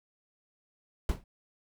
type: noise with exponential decay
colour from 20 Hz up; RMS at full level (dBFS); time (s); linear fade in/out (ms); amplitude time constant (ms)
brown; -23; 1.09-1.24; 2; 31
effects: none